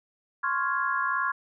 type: chord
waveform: sine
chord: Db major seventh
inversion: third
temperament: equal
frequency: 1046.5 / 1108.7 / 1396.9 / 1661.2 Hz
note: C6 / Db6 / F6 / Ab6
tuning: 0 / 0 / 0 / 0 cents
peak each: -30 dBFS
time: 0.43-1.32 s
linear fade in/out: 10 ms
effects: none